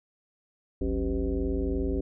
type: tone with frequency modulation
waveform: sine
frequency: 159.5 Hz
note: D#3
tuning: 43 cents sharp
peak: -25 dBFS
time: 0.81-2.01 s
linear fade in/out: 5 ms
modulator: 114 Hz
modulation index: 2.5
effects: none